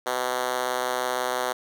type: tone with high-pass filter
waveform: 5% pulse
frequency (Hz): 126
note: B2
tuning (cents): +35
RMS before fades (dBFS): -27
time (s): 0.06-1.53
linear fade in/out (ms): 10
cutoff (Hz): 490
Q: 1.3
effects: none